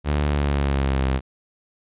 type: tone with pitch glide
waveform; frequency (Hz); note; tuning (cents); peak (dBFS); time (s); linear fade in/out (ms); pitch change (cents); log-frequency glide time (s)
sawtooth; 73.42 to 66.17; D2 to C2; 0 to +20; -15; 0.04-1.21; 50; -180; 0.26-1.04
effects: resampled to 8000 Hz